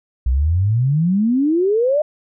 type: exponential sweep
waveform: sine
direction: up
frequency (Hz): 59.3 to 622.3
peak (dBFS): -13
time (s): 0.26-2.02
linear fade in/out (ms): 5
effects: none